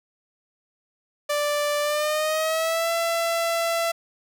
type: tone with pitch glide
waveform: sawtooth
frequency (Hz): 587.3 to 670.7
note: D5 to E5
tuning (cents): 0 to +30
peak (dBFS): -18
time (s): 1.29-3.92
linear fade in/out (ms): 10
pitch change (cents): +230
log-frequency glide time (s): 1.81-2.91
effects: none